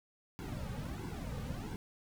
brown noise with flanger, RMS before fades -41 dBFS, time 0.39-1.76 s, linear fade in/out 0 ms, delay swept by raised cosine 1.6 to 3 ms, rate 1.5 Hz, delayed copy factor -0.95, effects none

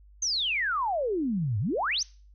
sine exponential two-way sweep, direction down then up, 6490 to 96.1 to 6490 Hz, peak -25 dBFS, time 0.22-2.03 s, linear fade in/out 5 ms, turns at 1.59 s, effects noise-tail reverb RT60 0.4 s tail -24 dB re dry + added 50 Hz sine -51 dBFS peak until 2.34 s

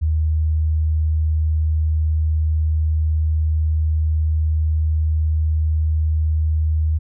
sine tone, 78.1 Hz, D#2, 7 cents sharp, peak -15 dBFS, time 0.01-6.99 s, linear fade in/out 20 ms, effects none

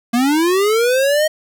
square linear sweep, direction up, 229.8 to 630 Hz, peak -13 dBFS, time 0.13-1.28 s, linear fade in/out 10 ms, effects none

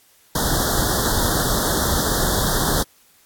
pink band-stop noise, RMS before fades -20 dBFS, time 0.35-2.83 s, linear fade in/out 5 ms, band 1800 to 3300 Hz, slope 96 dB/octave, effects white hiss -55 dBFS RMS until 3.25 s + AAC 64 kbps

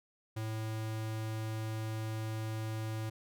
square tone, 110 Hz, A2, in tune, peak -36 dBFS, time 0.36-3.1 s, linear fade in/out 10 ms, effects none

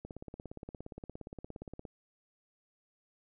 click train, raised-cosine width 2 ms, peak -30 dBFS, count 32, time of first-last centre 0.05-1.852 s, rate 17.2 Hz, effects none

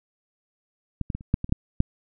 clicks, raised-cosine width 5 ms, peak -14 / -15 / -18 / -30 / -7 / -16 / -24 / -6 / -6 dBFS, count 9, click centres 1.013 / 1.102 / 1.15 / 1.209 / 1.341 / 1.444 / 1.494 / 1.524 / 1.804 s, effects none

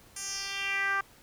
10% pulse tone with band-pass filter sweep, 393.9 Hz, G4, 8 cents sharp, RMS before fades -32 dBFS, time 0.16-1.01 s, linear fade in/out 5 ms, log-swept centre 8300 to 1300 Hz, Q 3, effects pink hiss -57 dBFS RMS until 1.22 s

